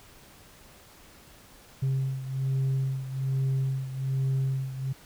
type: beating tone pair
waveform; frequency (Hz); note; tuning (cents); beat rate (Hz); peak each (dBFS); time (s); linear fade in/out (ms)
sine; 133.3 / 134.5; C3 / C3; +33 / +48; 1.2; -25 / -29; 1.82-4.93; 10
effects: tanh soft clip ceiling -22 dBFS + pink hiss -53 dBFS RMS until 5.05 s